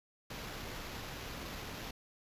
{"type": "noise with sample-and-hold", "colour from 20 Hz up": "pink", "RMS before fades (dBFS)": -44, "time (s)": [0.3, 1.91], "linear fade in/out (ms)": 5, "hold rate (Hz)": 8820, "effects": ["resampled to 32000 Hz"]}